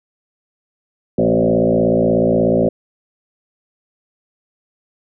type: tone with frequency modulation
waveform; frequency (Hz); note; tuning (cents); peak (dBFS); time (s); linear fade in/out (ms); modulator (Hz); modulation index
sine; 379.4; F#4; +43; -11; 1.18-2.69; 5; 56.6; 4.1
effects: none